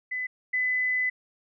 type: tone pair in turn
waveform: sine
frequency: 2008 / 2008 Hz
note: B6 / B6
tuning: +28 / +28 cents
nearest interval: unison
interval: 0 cents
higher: neither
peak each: -28 / -23 dBFS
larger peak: second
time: 0.11-0.27 / 0.53-1.1 s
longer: second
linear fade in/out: 10 ms
effects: none